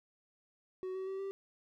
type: tone with pitch steps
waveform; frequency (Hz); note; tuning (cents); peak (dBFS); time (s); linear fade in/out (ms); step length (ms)
triangle; 372.9 / 378.8 / 384.7 / 390.8; F#4 / F#4 / G4 / G4; +14 / +41 / -33 / -5; -35; 0.83-1.31; 0; 120
effects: none